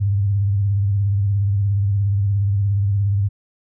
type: tone with vibrato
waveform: sine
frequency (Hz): 100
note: G2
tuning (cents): +35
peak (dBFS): -15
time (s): 0-3.29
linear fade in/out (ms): 20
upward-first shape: sine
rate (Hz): 17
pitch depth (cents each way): 64
effects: none